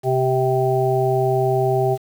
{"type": "harmonic tone", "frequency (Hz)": 130, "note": "C3", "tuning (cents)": -11, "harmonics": [1, 3, 5, 6], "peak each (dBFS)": [-21, -19, -23, -23], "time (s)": [0.03, 1.98], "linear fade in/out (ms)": 50, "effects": ["7-bit"]}